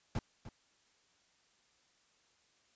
brown noise with echo, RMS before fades -35 dBFS, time 0.15-0.19 s, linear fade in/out 2 ms, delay 300 ms, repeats 1, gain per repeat -13 dB, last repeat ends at 0.49 s, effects white hiss -71 dBFS RMS until 2.75 s + resampled to 16000 Hz

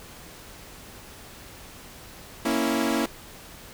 sawtooth chord, A# diminished, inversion none, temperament equal, 233.1 / 277.2 / 329.6 Hz, A#3 / C#4 / E4, 0 / 0 / 0 cents, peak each -23 dBFS, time 2.45-3.06 s, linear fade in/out 5 ms, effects pink hiss -45 dBFS RMS until 3.73 s

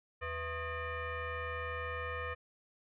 sine tone with frequency modulation, 660 Hz, E5, 2 cents sharp, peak -36 dBFS, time 0.21-2.35 s, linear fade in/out 20 ms, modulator 578 Hz, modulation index 2.7, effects none

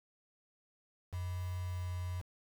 sine tone with quantisation, 89.9 Hz, F#2, 49 cents flat, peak -36 dBFS, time 1.12-2.22 s, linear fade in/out 20 ms, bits 8, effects none

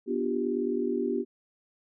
sine chord, G dominant seventh, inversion first, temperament just, 245 / 294 / 352.8 / 392 Hz, B3 / D4 / F4 / G4, -14 / +2 / +18 / 0 cents, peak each -31 / -34 / -32 / -30 dBFS, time 0.06-1.25 s, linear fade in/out 50 ms, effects none

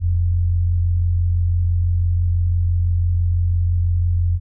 sine tone pair together, 41.32 / 87.31 Hz, E1 / F2, +5 / 0 cents, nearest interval octave + minor second, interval 1295 cents, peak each -23 / -15 dBFS, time 0-4.4 s, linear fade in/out 50 ms, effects none

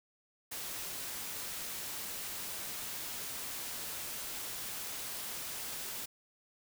white noise, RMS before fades -41 dBFS, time 0.51-6.06 s, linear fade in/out 10 ms, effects none

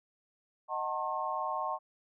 sine chord, D# diminished seventh, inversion none, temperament just, 622.3 / 746.7 / 896 / 1075.3 Hz, D#5 / F#5 / A5 / C6, 0 / +16 / +31 / +47 cents, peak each -39 / -38 / -37 / -35 dBFS, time 0.68-1.79 s, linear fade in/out 50 ms, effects none

